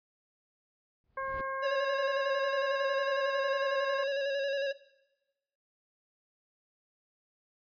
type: noise with exponential growth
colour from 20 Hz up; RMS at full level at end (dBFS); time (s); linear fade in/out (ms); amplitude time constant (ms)
brown; -40; 1.04-1.41; 1; 80
type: harmonic tone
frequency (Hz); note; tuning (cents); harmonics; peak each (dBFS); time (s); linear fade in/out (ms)
536; C5; +42; 1 / 2 / 3 / 4; -38 / -35 / -40 / -50; 1.17-4.04; 5
type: tone with vibrato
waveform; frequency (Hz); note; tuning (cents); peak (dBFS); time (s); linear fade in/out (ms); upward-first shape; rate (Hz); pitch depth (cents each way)
square; 554.4; C#5; 0; -30; 1.62-4.73; 20; square; 11; 31
effects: noise-tail reverb RT60 1.0 s tail -19 dB re dry + resampled to 11025 Hz